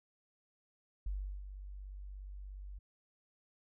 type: tone with ADSR envelope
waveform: sine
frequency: 48.47 Hz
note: G1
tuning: 19 cents flat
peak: -34 dBFS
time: 1.06-2.79 s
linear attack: 5 ms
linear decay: 360 ms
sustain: -10 dB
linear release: 10 ms
effects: none

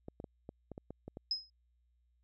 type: clicks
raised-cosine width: 2 ms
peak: -31 dBFS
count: 9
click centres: 0.084 / 0.201 / 0.242 / 0.491 / 0.717 / 0.779 / 0.906 / 1.08 / 1.171 s
type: tone with exponential decay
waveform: sine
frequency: 5110 Hz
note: D#8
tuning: 45 cents sharp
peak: -28 dBFS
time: 1.31-1.5 s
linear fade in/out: 2 ms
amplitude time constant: 41 ms
effects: added 60 Hz sine -70 dBFS peak until 2.23 s

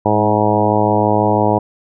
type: harmonic tone with a mistuned harmonic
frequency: 106 Hz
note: G#2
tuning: 36 cents sharp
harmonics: 1 / 2 / 3 / 4 / 5 / 6 / 7 / 8 / 9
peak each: -20 / -20 / -20 / -20 / -20 / -20 / -20 / -20 / -20 dBFS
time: 0.05-1.59 s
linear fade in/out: 10 ms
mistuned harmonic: 2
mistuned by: -23 cents
effects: none

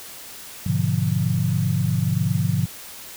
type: chord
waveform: sine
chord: G# diminished seventh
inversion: none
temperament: equal with one note detuned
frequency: 103.83 / 125.05 / 146.83 / 174.61 Hz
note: G#2 / B2 / D3 / F3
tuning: 0 / +22 / 0 / 0 cents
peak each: -24 dBFS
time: 0.66-2.66 s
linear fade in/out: 5 ms
effects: white hiss -39 dBFS RMS until 3.16 s

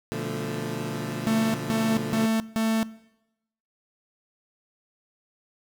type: chord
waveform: 20% pulse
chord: B half-diminished seventh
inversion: none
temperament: equal with one note detuned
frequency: 120.86 / 146.83 / 174.61 / 220 Hz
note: B2 / D3 / F3 / A3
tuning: -37 / 0 / 0 / 0 cents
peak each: -30 / -29 / -31 / -30 dBFS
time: 0.12-2.26 s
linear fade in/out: 0 ms
type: tone bursts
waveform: 45% pulse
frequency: 222.6 Hz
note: A3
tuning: 20 cents sharp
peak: -22 dBFS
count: 4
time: 1.27-2.83 s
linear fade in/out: 0 ms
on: 270 ms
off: 160 ms
effects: noise-tail reverb RT60 0.9 s tail -20 dB re dry

